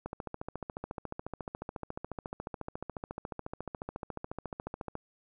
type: click train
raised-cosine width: 1 ms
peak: -23 dBFS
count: 70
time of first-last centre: 0.06-4.954 s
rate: 14.1 Hz
effects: none